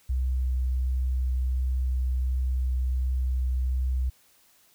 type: tone with vibrato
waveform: sine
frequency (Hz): 63.7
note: C2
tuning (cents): -46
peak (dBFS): -23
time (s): 0.09-4.1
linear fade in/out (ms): 10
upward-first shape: triangle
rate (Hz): 1.4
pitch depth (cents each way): 10
effects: white hiss -61 dBFS RMS until 4.74 s